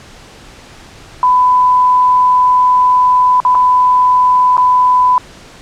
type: tone with dropouts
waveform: sine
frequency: 1000 Hz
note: B5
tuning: 21 cents sharp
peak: -6 dBFS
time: 1.23-5.18 s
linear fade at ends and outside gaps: 1 ms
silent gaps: 3.402-3.45 / 3.548-3.552 / 4.569-4.579 s
effects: pink hiss -37 dBFS RMS until 5.61 s + low-pass 7000 Hz 12 dB/octave

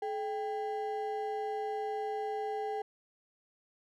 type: ring-modulated tone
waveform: triangle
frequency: 609 Hz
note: D#5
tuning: 37 cents flat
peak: -28 dBFS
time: 0.02-2.82 s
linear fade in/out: 5 ms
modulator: 181 Hz
effects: none

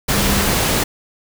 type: tone in noise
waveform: sine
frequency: 200 Hz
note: G3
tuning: 35 cents sharp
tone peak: -22 dBFS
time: 0.13-0.51 s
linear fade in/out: 10 ms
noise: pink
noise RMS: -17 dBFS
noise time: 0.08-0.84 s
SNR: -8 dB
effects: none

